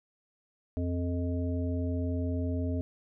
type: harmonic tone with a mistuned harmonic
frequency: 87.1 Hz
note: F2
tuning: 4 cents flat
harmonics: 1 / 3 / 5 / 7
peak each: -30 / -33 / -41 / -41 dBFS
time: 0.77-2.81 s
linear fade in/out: 0 ms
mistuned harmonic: 7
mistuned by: +35 cents
effects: none